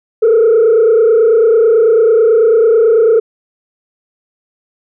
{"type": "tone with frequency modulation", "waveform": "sine", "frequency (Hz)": 450.4, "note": "A4", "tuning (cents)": 40, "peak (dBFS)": -4, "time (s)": [0.22, 3.2], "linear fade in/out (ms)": 10, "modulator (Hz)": 29.1, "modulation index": 0.92, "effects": ["tanh soft clip ceiling -3 dBFS"]}